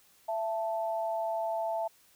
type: tone pair together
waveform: sine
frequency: 667.1 / 880 Hz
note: E5 / A5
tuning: +20 / 0 cents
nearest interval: perfect fourth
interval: 480 cents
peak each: -31 / -34 dBFS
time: 0.28-1.88 s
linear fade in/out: 10 ms
effects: white hiss -63 dBFS RMS until 2.15 s